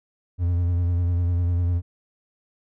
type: tone with vibrato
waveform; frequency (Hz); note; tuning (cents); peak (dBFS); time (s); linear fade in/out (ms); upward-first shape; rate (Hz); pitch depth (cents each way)
triangle; 87.31; F2; 0; -17; 0.38-1.82; 50; sine; 10; 39
effects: none